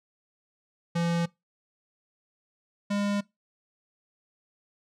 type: tone pair in turn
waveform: square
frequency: 170 / 203 Hz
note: F3 / G#3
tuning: -46 / -39 cents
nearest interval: minor third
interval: 307 cents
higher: second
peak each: -25 / -26 dBFS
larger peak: first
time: 0.95-1.26 / 2.9-3.21 s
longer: neither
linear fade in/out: 10 ms
effects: noise-tail reverb RT60 0.2 s tail -22 dB re dry + low-pass 7000 Hz 12 dB/octave